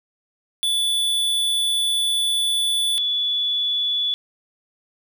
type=tone pair in turn; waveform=square / sine; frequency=3465 / 3435 Hz; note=A7 / A7; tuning=-27 / -42 cents; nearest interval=unison; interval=15 cents; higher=first; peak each=-19 dBFS; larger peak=neither; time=0.63-2.98 / 2.98-4.14 s; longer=first; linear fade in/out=0 ms; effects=9-bit